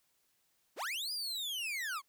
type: linear two-way sweep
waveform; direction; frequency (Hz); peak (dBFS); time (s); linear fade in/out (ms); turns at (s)
40% pulse; up then down; 196 to 4978 to 1040; -35; 0.76-2.02; 50; 1.12
effects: white hiss -75 dBFS RMS until 2.08 s